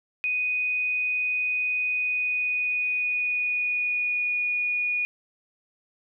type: tone with pitch glide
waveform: sine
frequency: 2489 to 2455 Hz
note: D#7 to D#7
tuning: 0 to -24 cents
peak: -23 dBFS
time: 0.24-5.05 s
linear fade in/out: 0 ms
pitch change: -24 cents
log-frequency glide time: 1.9-4.39 s
effects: none